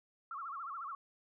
sine tone with vibrato, 1227 Hz, D#6, 25 cents flat, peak -40 dBFS, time 0.31-0.95 s, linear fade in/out 2 ms, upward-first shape sine, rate 14 Hz, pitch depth 210 cents each way, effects none

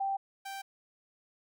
sine / sawtooth tone pair in turn, 783 / 783 Hz, G5 / G5, -2 / -2 cents, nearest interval unison, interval 0 cents, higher neither, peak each -29 / -35 dBFS, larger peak first, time 0-0.17 / 0.45-0.62 s, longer neither, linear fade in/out 10 ms, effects none

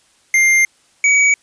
square tone pair in turn, 2100 / 2267 Hz, C7 / C#7, +6 / +38 cents, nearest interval minor second, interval 132 cents, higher second, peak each -10 dBFS, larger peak neither, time 0.34-0.65 / 1.04-1.34 s, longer first, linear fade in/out 2 ms, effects white hiss -55 dBFS RMS until 1.42 s + resampled to 22050 Hz

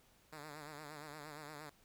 5% pulse tone with vibrato, 150 Hz, D3, 37 cents sharp, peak -37 dBFS, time 0.32-1.7 s, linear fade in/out 10 ms, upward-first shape sine, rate 8.6 Hz, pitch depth 76 cents each way, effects pink hiss -69 dBFS RMS until 1.84 s

